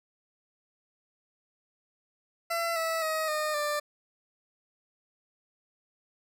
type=tone with pitch steps; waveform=20% pulse; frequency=674 / 652.5 / 631.8 / 611.7 / 592.2 Hz; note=E5 / E5 / D#5 / D#5 / D5; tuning=+38 / -18 / +26 / -30 / +14 cents; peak=-23 dBFS; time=2.5-3.8 s; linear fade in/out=10 ms; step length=260 ms; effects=none